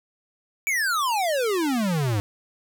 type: exponential sweep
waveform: square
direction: down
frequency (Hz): 2349 to 98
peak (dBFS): -22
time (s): 0.67-2.2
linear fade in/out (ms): 0
effects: none